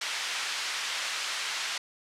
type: band-pass noise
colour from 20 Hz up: pink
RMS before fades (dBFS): -33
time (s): 0.01-1.78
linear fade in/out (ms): 5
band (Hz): 1600 to 6000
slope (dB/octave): 12
effects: low-pass 11000 Hz 12 dB/octave